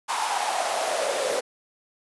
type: noise with high-pass filter sweep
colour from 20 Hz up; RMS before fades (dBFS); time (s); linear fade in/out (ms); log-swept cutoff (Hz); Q
pink; -26; 0.08-1.41; 20; 960 to 490; 5.9
effects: resampled to 24000 Hz